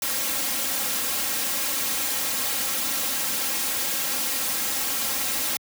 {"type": "noise with comb filter", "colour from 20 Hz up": "white", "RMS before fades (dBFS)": -26, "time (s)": [0.02, 5.57], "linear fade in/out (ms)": 2, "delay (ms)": 3.7, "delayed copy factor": 0.85, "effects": ["high-pass 80 Hz 12 dB/octave"]}